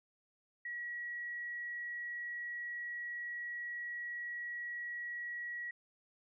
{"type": "tone", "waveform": "sine", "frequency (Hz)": 1919, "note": "A#6", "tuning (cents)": 50, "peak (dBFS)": -39, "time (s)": [0.65, 5.71], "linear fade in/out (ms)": 5, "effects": []}